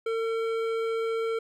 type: tone with hard clipping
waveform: sine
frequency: 452.5 Hz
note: A4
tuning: 48 cents sharp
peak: -28 dBFS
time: 0.06-1.39 s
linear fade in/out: 5 ms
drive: 12 dB
effects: none